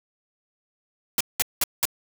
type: noise bursts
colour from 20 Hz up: white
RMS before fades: -21 dBFS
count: 4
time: 1.18-1.854 s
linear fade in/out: 2 ms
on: 26 ms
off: 190 ms
effects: none